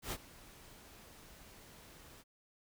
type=noise with ADSR envelope; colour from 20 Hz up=pink; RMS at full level=-38 dBFS; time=0.02-2.24 s; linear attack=100 ms; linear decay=49 ms; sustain=-19 dB; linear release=40 ms; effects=none